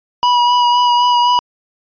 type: tone with vibrato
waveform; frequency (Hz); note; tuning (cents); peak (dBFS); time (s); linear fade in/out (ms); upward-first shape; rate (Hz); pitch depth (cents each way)
square; 973; B5; -26; -10; 0.23-1.39; 0; sine; 3.9; 18
effects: resampled to 11025 Hz